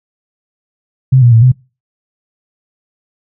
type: tone with pitch steps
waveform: sine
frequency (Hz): 131 / 120.4 / 113.5 / 127.2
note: C3 / B2 / A#2 / C3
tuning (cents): +2 / -44 / -46 / -48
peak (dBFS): -3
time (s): 1.12-1.52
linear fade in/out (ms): 10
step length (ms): 100
effects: noise-tail reverb RT60 0.3 s tail -24 dB re dry